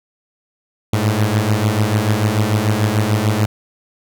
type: beating tone pair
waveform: sawtooth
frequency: 103.3 / 110.1 Hz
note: G#2 / A2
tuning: -9 / +2 cents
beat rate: 6.8 Hz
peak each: -13 dBFS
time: 0.93-3.46 s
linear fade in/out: 5 ms
effects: none